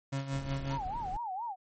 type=tone with tremolo; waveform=35% pulse; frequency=136.9 Hz; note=C#3; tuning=21 cents flat; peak=-29 dBFS; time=0.12-0.78 s; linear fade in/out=10 ms; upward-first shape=sine; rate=5.5 Hz; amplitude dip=65%
type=noise; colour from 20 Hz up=brown; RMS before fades=-42 dBFS; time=0.32-1.17 s; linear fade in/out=5 ms
type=tone with vibrato; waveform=sine; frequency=840 Hz; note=G#5; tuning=19 cents sharp; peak=-34 dBFS; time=0.69-1.56 s; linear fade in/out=50 ms; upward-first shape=sine; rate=4.3 Hz; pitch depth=230 cents each way
effects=MP3 32 kbps